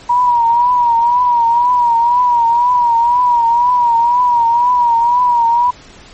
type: tone with vibrato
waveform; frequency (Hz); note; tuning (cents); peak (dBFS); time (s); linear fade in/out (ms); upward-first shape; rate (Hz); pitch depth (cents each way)
sine; 957; A#5; +45; -8; 0.09-5.71; 10; triangle; 2; 73
effects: pink hiss -39 dBFS RMS until 6.13 s + MP3 32 kbps